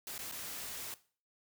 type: noise with dropouts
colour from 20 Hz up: white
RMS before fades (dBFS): -43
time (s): 0.07-0.94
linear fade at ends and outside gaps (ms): 0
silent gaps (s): 0.179-0.191 / 0.314-0.323
effects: noise-tail reverb RT60 0.4 s tail -17 dB re dry